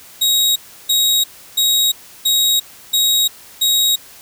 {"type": "tone bursts", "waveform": "sawtooth", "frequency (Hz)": 3795, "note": "A#7", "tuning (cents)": 30, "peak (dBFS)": -9, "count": 6, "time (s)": [0.21, 3.96], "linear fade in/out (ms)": 10, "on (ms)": 350, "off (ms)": 330, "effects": ["white hiss -41 dBFS RMS until 4.21 s"]}